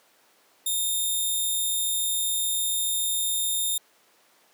5% pulse tone, 3647 Hz, A#7, 39 cents flat, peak -16 dBFS, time 0.66-3.78 s, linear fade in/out 5 ms, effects pink hiss -60 dBFS RMS until 4.53 s + high-pass 400 Hz 12 dB/octave

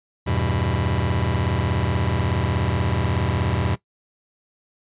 sawtooth chord, E minor, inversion none, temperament just, 82.41 / 98.89 / 123.61 Hz, E2 / G2 / B2, 0 / +16 / +2 cents, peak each -20 dBFS, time 0.26-3.76 s, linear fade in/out 20 ms, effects noise-tail reverb RT60 0.1 s tail -18 dB re dry + resampled to 8000 Hz

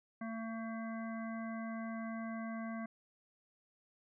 harmonic tone, 225.3 Hz, A3, 41 cents sharp, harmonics 1 / 3 / 5 / 7 / 9, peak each -40 / -47 / -50 / -52 / -54 dBFS, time 0.21-2.86 s, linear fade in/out 5 ms, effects none

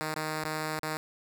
5% pulse tone with dropouts, 155.56 Hz, D#3, in tune, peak -20 dBFS, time 0.01-0.97 s, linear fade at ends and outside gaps 0 ms, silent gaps 0.142-0.162 / 0.439-0.449 / 0.794-0.832 s, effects none

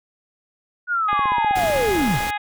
sine linear sweep, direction down, 1474 to 85.9 Hz, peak -18 dBFS, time 0.87-2.21 s, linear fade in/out 50 ms
harmonic tone, 415.3 Hz, G#4, in tune, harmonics 2 / 3 / 4 / 5 / 6 / 7 / 8 / 9, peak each -24 / -38 / -30 / -32 / -34 / -43 / -40 / -42 dBFS, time 1.08-2.38 s, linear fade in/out 10 ms
click train, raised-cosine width 2 ms, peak -19 dBFS, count 19, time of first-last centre 1.13-2.269 s, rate 15.8 Hz
pink noise, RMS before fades -29 dBFS, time 1.55-2.31 s, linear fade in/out 10 ms
effects none

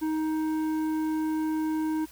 triangle tone with tanh clipping, 313.3 Hz, D#4, 12 cents sharp, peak -27 dBFS, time 0.01-2.06 s, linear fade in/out 20 ms, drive 14 dB, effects added 60 Hz sine -56 dBFS peak until 2.11 s + white hiss -52 dBFS RMS until 2.11 s

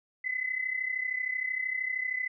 sine tone pair together, 2000 / 2033 Hz, B6 / B6, +21 / +50 cents, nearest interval unison, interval 29 cents, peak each -34 / -31 dBFS, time 0.24-2.28 s, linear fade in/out 10 ms, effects none

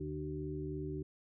harmonic tone with a mistuned harmonic, 74.3 Hz, D2, 21 cents sharp, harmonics 1 / 2 / 4 / 5, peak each -45 / -42 / -43 / -42 dBFS, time 0-1.03 s, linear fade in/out 10 ms, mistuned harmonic 5, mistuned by +42 cents, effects none

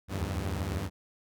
sawtooth tone cluster, 71.1 / 77.3 / 84.6 / 97.6 Hz, C#2 / D#2 / E2 / G2, +45 / -11 / +45 / -7 cents, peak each -36 / -33 / -33 / -30 dBFS, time 0.08-0.9 s, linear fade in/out 50 ms, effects none

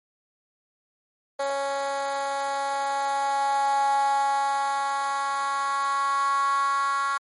10% pulse tone with high-pass filter sweep, 277.2 Hz, C#4, in tune, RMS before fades -25 dBFS, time 1.39-7.18 s, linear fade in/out 10 ms, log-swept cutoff 620 to 1200 Hz, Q 7.5, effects MP3 48 kbps

